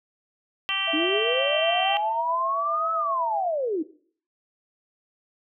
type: harmonic tone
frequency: 390.2 Hz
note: G4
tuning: 8 cents flat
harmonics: 2 / 3 / 4 / 5 / 6 / 7 / 8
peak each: -39 / -33 / -39 / -34 / -37 / -27 / -27 dBFS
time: 0.69-1.97 s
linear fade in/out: 0 ms
type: tone with tremolo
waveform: sine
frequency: 664 Hz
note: E5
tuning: 12 cents sharp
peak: -26 dBFS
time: 0.87-3.48 s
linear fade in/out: 10 ms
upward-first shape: triangle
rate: 7.7 Hz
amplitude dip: 65%
type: linear two-way sweep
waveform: sine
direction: up then down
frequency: 293.7 to 1307 to 293.7 Hz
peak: -23 dBFS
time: 0.93-3.83 s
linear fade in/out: 10 ms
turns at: 2.93 s
effects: noise-tail reverb RT60 0.5 s tail -17 dB re dry